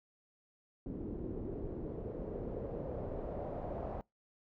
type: noise with low-pass filter sweep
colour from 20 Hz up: pink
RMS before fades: -41 dBFS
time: 0.86-4.01 s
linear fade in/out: 0 ms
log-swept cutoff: 330 to 690 Hz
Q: 2.7
effects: noise-tail reverb RT60 0.2 s tail -25 dB re dry